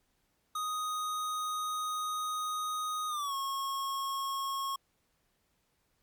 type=tone with pitch glide; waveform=square; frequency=1246 to 1091 Hz; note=D#6 to C#6; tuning=+2 to -28 cents; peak=-33 dBFS; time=0.55-4.76 s; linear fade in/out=5 ms; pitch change=-230 cents; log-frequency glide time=3.08-3.34 s; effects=pink hiss -75 dBFS RMS until 6.02 s + MP3 96 kbps